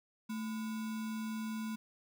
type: tone with sample-and-hold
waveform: sine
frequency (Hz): 220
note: A3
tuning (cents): 0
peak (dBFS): -36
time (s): 0.29-1.76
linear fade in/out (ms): 10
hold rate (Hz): 1225
effects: none